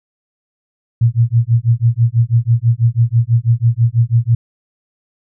sine tone with tremolo, 116.9 Hz, A#2, 5 cents sharp, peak -6 dBFS, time 1.01-4.35 s, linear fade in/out 5 ms, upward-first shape sine, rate 6.1 Hz, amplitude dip 100%, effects none

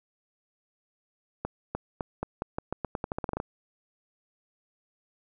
accelerating click train, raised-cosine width 1 ms, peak -16 dBFS, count 17, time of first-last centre 1.45-3.401 s, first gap 300 ms, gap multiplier 0.86, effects none

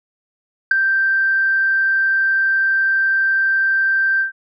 sine tone with ADSR envelope, 1568 Hz, G6, in tune, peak -4 dBFS, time 0.71-4.32 s, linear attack 5 ms, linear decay 7 ms, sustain -9 dB, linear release 120 ms, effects tanh soft clip ceiling -5 dBFS

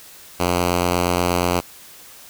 5% pulse tone, 88.4 Hz, F2, 22 cents sharp, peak -6 dBFS, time 0.39-1.61 s, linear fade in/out 20 ms, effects white hiss -43 dBFS RMS until 2.29 s

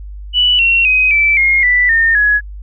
sine tone with pitch steps, 2960 / 2730 / 2518 / 2322 / 2142 / 1975.6 / 1822.1 / 1680.5 Hz, F#7 / F7 / D#7 / D7 / C7 / B6 / A#6 / G#6, 0 / -40 / +20 / -20 / +40 / 0 / -40 / +20 cents, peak -8 dBFS, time 0.33-2.41 s, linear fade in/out 50 ms, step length 260 ms, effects added 50 Hz sine -26 dBFS peak until 2.62 s

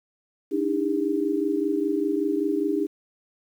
sine tone cluster, 293.1 / 318.2 / 402 Hz, D4 / D#4 / G4, -3 / +39 / +44 cents, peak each -26 dBFS, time 0.51-2.87 s, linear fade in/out 20 ms, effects 9-bit

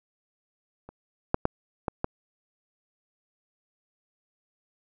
clicks, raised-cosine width 1 ms, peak -29 / -7 / -8 / -13 / -12 dBFS, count 5, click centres 0.89 / 1.344 / 1.454 / 1.882 / 2.044 s, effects none

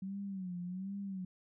sine tone with vibrato, 187.7 Hz, F#3, 25 cents sharp, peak -38 dBFS, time 0.02-1.25 s, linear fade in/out 5 ms, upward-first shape sine, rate 1.3 Hz, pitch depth 110 cents each way, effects none

